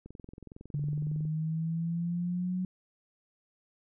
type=click train; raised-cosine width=3 ms; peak=-33 dBFS; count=27; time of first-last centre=0.06-1.253 s; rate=21.8 Hz
type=exponential sweep; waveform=sine; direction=up; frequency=144.7 to 185 Hz; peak=-29 dBFS; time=0.74-2.65 s; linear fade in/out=2 ms
effects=none